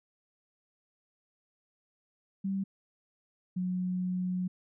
sine tone pair in turn, 194.2 / 182.37 Hz, G3 / F#3, -16 / -25 cents, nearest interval minor second, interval 109 cents, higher first, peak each -29 / -29 dBFS, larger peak neither, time 2.44-2.64 / 3.56-4.48 s, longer second, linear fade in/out 10 ms, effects none

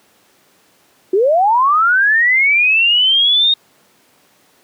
sine linear sweep, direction up, 354.5 to 3729 Hz, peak -9 dBFS, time 1.13-3.54 s, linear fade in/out 5 ms, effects pink hiss -53 dBFS RMS until 4.63 s + high-pass 200 Hz 12 dB/octave

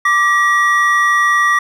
triangle tone pair together, 1175 / 1910.9 Hz, D6 / A#6, +1 / +42 cents, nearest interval minor sixth, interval 841 cents, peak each -11 dBFS, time 0.05-1.59 s, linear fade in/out 5 ms, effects none

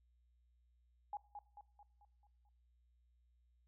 sine tone with echo, 824 Hz, G#5, 14 cents flat, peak -40 dBFS, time 1.13-1.17 s, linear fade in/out 2 ms, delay 220 ms, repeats 6, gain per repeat -6 dB, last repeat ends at 2.49 s, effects noise-tail reverb RT60 0.6 s tail -22 dB re dry + added 60 Hz sine -70 dBFS peak until 3.67 s

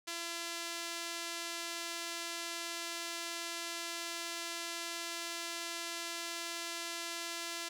sawtooth tone with band-pass filter, 338.7 Hz, E4, 47 cents sharp, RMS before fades -41 dBFS, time 0.07-7.69 s, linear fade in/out 10 ms, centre 5300 Hz, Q 0.69, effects none

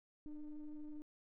triangle ring-modulated tone, 153.2 Hz, D#3, 27 cents flat, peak -38 dBFS, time 0.26-1.02 s, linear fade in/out 0 ms, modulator 147 Hz, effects tanh soft clip ceiling -40 dBFS

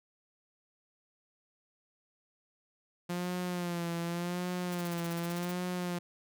sawtooth tone with vibrato, 174.61 Hz, F3, in tune, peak -29 dBFS, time 3.09-5.99 s, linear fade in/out 10 ms, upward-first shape sine, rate 0.87 Hz, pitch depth 54 cents each way
white noise bursts, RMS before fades -46 dBFS, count 13, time 4.72-5.517 s, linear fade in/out 5 ms, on 29 ms, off 35 ms
effects none

